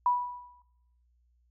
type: tone with exponential decay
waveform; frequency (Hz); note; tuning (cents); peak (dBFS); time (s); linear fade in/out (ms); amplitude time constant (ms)
sine; 981; B5; -12; -20; 0.06-0.62; 2; 120
effects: noise-tail reverb RT60 1.0 s tail -21 dB re dry + added 60 Hz sine -65 dBFS peak until 1.5 s